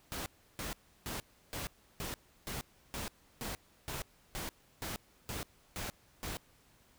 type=noise bursts; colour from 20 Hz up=pink; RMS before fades=-40 dBFS; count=14; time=0.12-6.37 s; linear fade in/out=0 ms; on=140 ms; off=330 ms; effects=pink hiss -66 dBFS RMS until 6.98 s